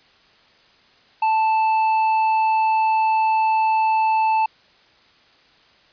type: tone with hard clipping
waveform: triangle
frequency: 880 Hz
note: A5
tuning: in tune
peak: -17 dBFS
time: 1.22-4.46 s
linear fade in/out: 5 ms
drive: 9 dB
effects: white hiss -54 dBFS RMS until 5.92 s + resampled to 11025 Hz